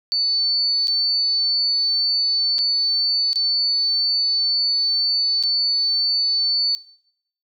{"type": "tone with dropouts", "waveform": "sine", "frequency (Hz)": 4499, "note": "C#8", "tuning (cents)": 25, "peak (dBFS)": -17, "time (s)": [0.12, 6.75], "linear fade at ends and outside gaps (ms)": 0, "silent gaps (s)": [[0.872, 0.881], [2.583, 2.589], [3.331, 3.358], [5.427, 5.436]], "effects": ["noise-tail reverb RT60 0.7 s tail -20 dB re dry"]}